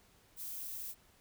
violet noise, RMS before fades -43 dBFS, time 0.36-0.95 s, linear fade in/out 50 ms, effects pink hiss -66 dBFS RMS until 1.2 s

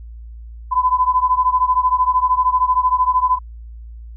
sine beating tone pair, 1004 / 1017 Hz, B5 / C6, +28 / -50 cents, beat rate 13 Hz, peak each -15 / -17 dBFS, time 0.71-3.39 s, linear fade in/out 20 ms, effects added 57 Hz sine -32 dBFS peak until 4.16 s

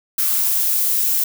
violet noise with high-pass filter sweep, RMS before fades -18 dBFS, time 0.18-1.24 s, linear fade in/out 5 ms, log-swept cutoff 1400 to 250 Hz, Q 4, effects none

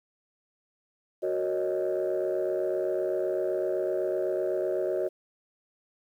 sine chord, D# minor seventh, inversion first, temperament equal, 370 / 466.2 / 554.4 / 622.3 Hz, F#4 / A#4 / C#5 / D#5, 0 / 0 / 0 / 0 cents, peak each -28 / -34 / -31 / -30 dBFS, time 1.22-5.09 s, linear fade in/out 20 ms, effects tanh soft clip ceiling -20 dBFS + 10-bit

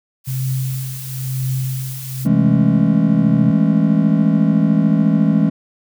blue noise, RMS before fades -32 dBFS, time 0.24-2.28 s, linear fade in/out 50 ms
sine tone with tremolo, 130.81 Hz, C3, in tune, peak -16 dBFS, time 0.27-3.51 s, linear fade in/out 10 ms, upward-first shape triangle, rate 1 Hz, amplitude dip 80%
triangle chord, A major seventh, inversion second, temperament just, 165 / 206.2 / 220 / 275 Hz, E3 / G#3 / A3 / C#4, +2 / -12 / 0 / -14 cents, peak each -14 / -14 / -16 / -17 dBFS, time 2.25-5.5 s, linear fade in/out 10 ms
effects none

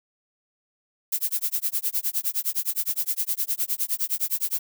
violet noise with tremolo, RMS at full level -23 dBFS, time 1.12-4.59 s, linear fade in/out 5 ms, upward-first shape sine, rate 9.7 Hz, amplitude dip 100%, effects none

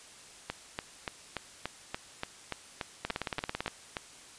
two click trains, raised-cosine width 0.3 ms, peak -16 / -17 dBFS, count 12 / 13, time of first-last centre 3.05-3.661 / 0.5-3.968 s, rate 18 / 3.46 Hz, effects white hiss -52 dBFS RMS until 4.38 s + resampled to 22050 Hz

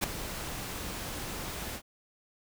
pink noise with ADSR envelope, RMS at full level -25 dBFS, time 0.01-1.82 s, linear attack 28 ms, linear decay 5 ms, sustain -13 dB, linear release 73 ms, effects none

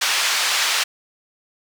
white band-pass noise, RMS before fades -20 dBFS, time 0.01-0.84 s, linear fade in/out 10 ms, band 990 to 4900 Hz, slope 12 dB/octave, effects none

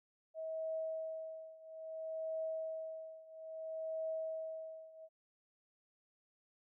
sine tone with tremolo, 641 Hz, E5, 49 cents flat, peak -36 dBFS, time 0.34-5.09 s, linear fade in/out 50 ms, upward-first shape triangle, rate 0.6 Hz, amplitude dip 90%, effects none

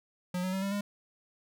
square tone with pitch steps, 180 / 185.6 / 191.37 / 197.31 / 203.4 Hz, F#3 / F#3 / G3 / G3 / G#3, -47 / +6 / -41 / +12 / -36 cents, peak -31 dBFS, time 0.34-0.81 s, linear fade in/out 5 ms, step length 94 ms, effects none

